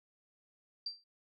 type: tone with exponential decay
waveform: sine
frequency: 4699 Hz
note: D8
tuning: in tune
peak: -33 dBFS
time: 0.86-1.04 s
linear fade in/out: 5 ms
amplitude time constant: 37 ms
effects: noise-tail reverb RT60 0.1 s tail -24 dB re dry